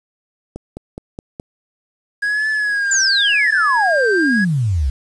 click train, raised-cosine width 2 ms, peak -15 dBFS, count 5, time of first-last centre 0.56-1.399 s, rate 4.77 Hz
triangle tone with vibrato, 1648 Hz, G#6, 14 cents flat, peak -14 dBFS, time 2.22-4.45 s, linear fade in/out 10 ms, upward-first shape triangle, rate 0.93 Hz, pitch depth 99 cents each way
sine exponential sweep, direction down, 7370 to 62.2 Hz, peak -14 dBFS, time 2.91-4.9 s, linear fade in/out 5 ms
effects resampled to 22050 Hz + 7-bit

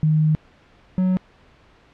sine / triangle tone pair in turn, 154.9 / 185.06 Hz, D#3 / F#3, -7 / +1 cents, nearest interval minor third, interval 308 cents, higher second, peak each -14 dBFS, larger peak neither, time 0.03-0.35 / 0.98-1.17 s, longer first, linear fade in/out 0 ms, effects pink hiss -53 dBFS RMS until 1.93 s + low-pass 3000 Hz 12 dB/octave

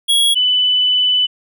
square / sine tone pair in turn, 3322 / 2994 Hz, G#7 / F#7, 0 / +20 cents, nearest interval major second, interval 180 cents, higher first, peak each -11 dBFS, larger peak neither, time 0.08-0.35 / 0.35-1.27 s, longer second, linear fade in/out 20 ms, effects none

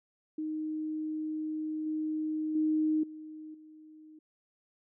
sine tone with level steps, 310.5 Hz, D#4, 3 cents flat, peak -32 / -30 / -25 / -42 / -50 dBFS, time 0.38-4.19 s, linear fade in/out 5 ms, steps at 1.86 / 2.55 / 3.03 / 3.54 s, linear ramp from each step 5 ms, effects none

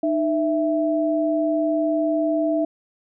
sine tone pair together, 306.7 / 660 Hz, D#4 / E5, -25 / +2 cents, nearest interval octave + minor second, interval 1327 cents, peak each -21 dBFS, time 0.03-2.65 s, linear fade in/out 5 ms, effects none

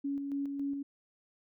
sine tone with tremolo, 280.1 Hz, C#4, 18 cents sharp, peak -31 dBFS, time 0.04-0.83 s, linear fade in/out 10 ms, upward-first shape square, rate 3.6 Hz, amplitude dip 35%, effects none

